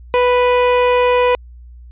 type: tone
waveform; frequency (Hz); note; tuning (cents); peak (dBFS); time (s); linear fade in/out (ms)
30% pulse; 493.9; B4; 0; -8; 0.14-1.35; 0
effects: added 60 Hz sine -35 dBFS peak until 1.91 s + resampled to 8000 Hz